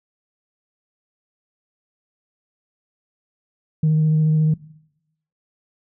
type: tone with vibrato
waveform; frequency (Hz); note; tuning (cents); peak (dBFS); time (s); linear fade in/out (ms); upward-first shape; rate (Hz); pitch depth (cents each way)
sine; 155.56; D#3; 0; -12; 3.83-4.54; 5; sine; 14; 14
effects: noise-tail reverb RT60 0.8 s tail -20 dB re dry + tanh soft clip ceiling -11 dBFS